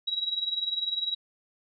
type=tone with tremolo; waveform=sine; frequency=3868 Hz; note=B7; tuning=37 cents flat; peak=-24 dBFS; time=0.07-1.15 s; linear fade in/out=10 ms; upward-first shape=sine; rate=20 Hz; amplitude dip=75%; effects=none